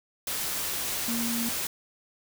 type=tone in noise; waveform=sine; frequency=233.1 Hz; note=A#3; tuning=in tune; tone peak=-29 dBFS; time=1.08-1.49 s; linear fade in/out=2 ms; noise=white; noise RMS=-31 dBFS; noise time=0.27-1.67 s; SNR=-1 dB; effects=none